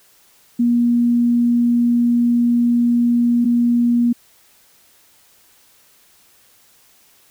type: tone pair in turn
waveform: sine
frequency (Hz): 238.7 / 238.7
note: A#3 / A#3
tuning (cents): +41 / +41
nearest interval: unison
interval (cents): 0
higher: neither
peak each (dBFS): -12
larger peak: neither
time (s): 0.59-3.45 / 3.45-4.13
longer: first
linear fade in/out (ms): 10
effects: white hiss -53 dBFS RMS until 7.3 s